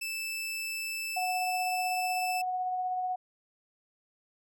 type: tone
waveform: sawtooth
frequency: 2637 Hz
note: E7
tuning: in tune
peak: -30 dBFS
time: 0.01-2.42 s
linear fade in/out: 10 ms
type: tone with tremolo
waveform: sine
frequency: 736 Hz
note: F#5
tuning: 9 cents flat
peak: -28 dBFS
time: 1.16-3.16 s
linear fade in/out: 10 ms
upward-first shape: sine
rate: 16 Hz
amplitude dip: 25%
effects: none